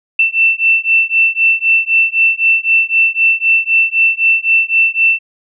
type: beating tone pair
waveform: sine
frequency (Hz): 2675 / 2678.9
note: E7 / E7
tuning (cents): +25 / +27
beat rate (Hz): 3.9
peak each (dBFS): -12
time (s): 0.19-5.19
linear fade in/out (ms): 5
effects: none